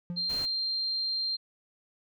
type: tone with exponential decay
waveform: triangle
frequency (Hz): 174.61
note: F3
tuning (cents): 0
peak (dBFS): -28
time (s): 0.1-0.39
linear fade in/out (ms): 0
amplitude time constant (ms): 61
type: tone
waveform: sine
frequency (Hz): 4176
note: C8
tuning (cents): -4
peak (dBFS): -28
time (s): 0.16-1.37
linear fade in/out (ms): 20
type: noise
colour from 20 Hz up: pink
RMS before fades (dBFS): -43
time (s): 0.29-0.46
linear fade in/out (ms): 10
effects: none